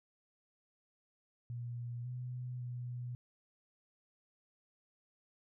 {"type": "tone with pitch steps", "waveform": "sine", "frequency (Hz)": [119.9, 124.7, 122.7], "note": ["A#2", "B2", "B2"], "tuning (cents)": [49, 17, -11], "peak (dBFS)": -39, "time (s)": [1.5, 3.15], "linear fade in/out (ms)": 0, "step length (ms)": 550, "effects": []}